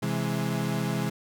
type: chord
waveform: 35% pulse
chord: C augmented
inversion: none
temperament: equal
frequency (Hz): 130.81 / 164.81 / 207.7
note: C3 / E3 / G#3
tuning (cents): 0 / 0 / 0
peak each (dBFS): -29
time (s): 0.02-1.1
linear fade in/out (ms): 10
effects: none